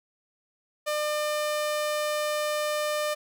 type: tone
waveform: sawtooth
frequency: 600 Hz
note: D5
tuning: 37 cents sharp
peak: -22 dBFS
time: 0.86-3.15 s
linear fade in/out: 20 ms
effects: none